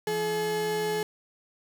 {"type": "tone pair together", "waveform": "35% pulse", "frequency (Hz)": [169.4, 426.5], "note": ["E3", "G#4"], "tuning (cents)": [48, 46], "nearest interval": "octave + major third", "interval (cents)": 1598, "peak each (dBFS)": [-35, -25], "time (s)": [0.07, 1.03], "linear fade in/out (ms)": 2, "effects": []}